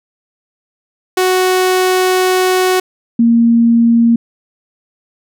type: tone pair in turn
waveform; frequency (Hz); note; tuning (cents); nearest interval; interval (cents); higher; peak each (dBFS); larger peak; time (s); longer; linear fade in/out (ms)
sawtooth / sine; 370 / 232.6; F#4 / A#3; 0 / -4; minor sixth; 804; first; -6; neither; 1.17-2.8 / 3.19-4.16; first; 5
effects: none